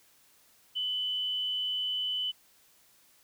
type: tone with frequency modulation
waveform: sine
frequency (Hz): 3000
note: F#7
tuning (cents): +23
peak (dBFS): -29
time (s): 0.75-2.32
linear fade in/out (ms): 20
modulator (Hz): 178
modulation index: 0.21
effects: white hiss -63 dBFS RMS until 3.23 s